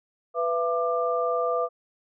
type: tone cluster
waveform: sine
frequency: 496.1 / 672 / 1190 Hz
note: B4 / E5 / D6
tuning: +8 / +33 / +22 cents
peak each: -26 / -27 / -28 dBFS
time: 0.34-1.69 s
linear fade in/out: 50 ms
effects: none